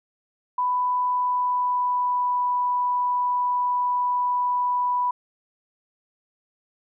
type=tone with pitch glide; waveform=sine; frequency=994 to 986.6 Hz; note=B5 to B5; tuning=+11 to -2 cents; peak=-20 dBFS; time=0.58-5.11 s; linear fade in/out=5 ms; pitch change=-13 cents; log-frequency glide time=1.02-2.46 s; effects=none